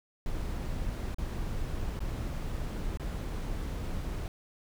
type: noise with dropouts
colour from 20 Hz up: brown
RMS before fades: -34 dBFS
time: 0.26-4.28 s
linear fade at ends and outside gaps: 1 ms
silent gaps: 1.145-1.184 / 1.992-2.004 / 2.973-2.997 s
effects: none